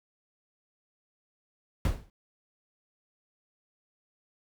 brown noise with exponential decay, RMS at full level -22 dBFS, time 1.85-2.1 s, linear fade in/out 1 ms, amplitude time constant 53 ms, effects none

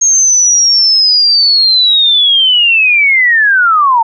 sine linear sweep, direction down, 6510 to 880 Hz, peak -5 dBFS, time 0.01-4.03 s, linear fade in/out 10 ms, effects none

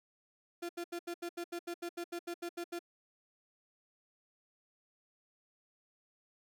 35% pulse tone bursts, 344.9 Hz, F4, 22 cents flat, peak -36 dBFS, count 15, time 0.62-2.792 s, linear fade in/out 10 ms, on 72 ms, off 78 ms, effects none

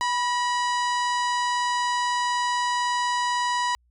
harmonic tone with a mistuned harmonic, 982 Hz, B5, 10 cents flat, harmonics 1 / 2 / 3 / 4 / 5 / 6 / 7 / 8 / 9, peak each -23 / -30 / -36 / -36 / -37 / -44 / -40 / -46 / -46 dBFS, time 0.01-3.75 s, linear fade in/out 0 ms, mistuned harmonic 2, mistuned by -54 cents, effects added 60 Hz sine -61 dBFS peak until 3.9 s

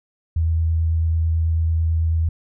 sine tone with vibrato, 81.4 Hz, E2, 21 cents flat, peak -16 dBFS, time 0.36-2.29 s, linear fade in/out 5 ms, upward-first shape square, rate 9.1 Hz, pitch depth 9 cents each way, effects none

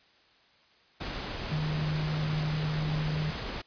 sine tone in noise, 153.3 Hz, D#3, 25 cents flat, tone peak -28 dBFS, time 1.51-3.31 s, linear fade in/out 10 ms, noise pink, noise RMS -36 dBFS, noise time 1-3.62 s, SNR +5 dB, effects white hiss -62 dBFS RMS until 3.66 s + resampled to 11025 Hz

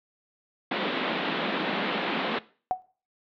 pink band-pass noise, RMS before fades -29 dBFS, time 0.71-2.39 s, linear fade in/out 5 ms, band 180 to 3800 Hz, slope 48 dB/octave
sine tone with exponential decay, 740 Hz, F#5, in tune, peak -18 dBFS, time 2.71-2.82 s, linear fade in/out 0 ms, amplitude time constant 23 ms
effects noise-tail reverb RT60 0.4 s tail -19 dB re dry

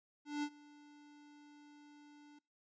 square tone with ADSR envelope, 293.7 Hz, D4, in tune, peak -35 dBFS, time 0.25-2.39 s, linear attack 180 ms, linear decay 63 ms, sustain -23 dB, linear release 7 ms, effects noise-tail reverb RT60 0.3 s tail -26 dB re dry + resampled to 16000 Hz

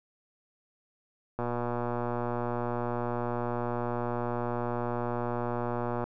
click train, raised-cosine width 1 ms, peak -18 dBFS, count 559, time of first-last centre 1.39-6.04 s, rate 120 Hz, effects none

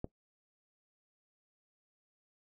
click, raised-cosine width 2 ms, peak -24 dBFS, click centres 0.044 s, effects noise-tail reverb RT60 0.1 s tail -20 dB re dry

